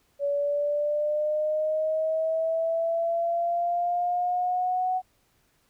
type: linear sweep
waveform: sine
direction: up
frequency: 566 to 744 Hz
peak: -23 dBFS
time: 0.19-5.02 s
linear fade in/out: 50 ms
effects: pink hiss -67 dBFS RMS until 5.69 s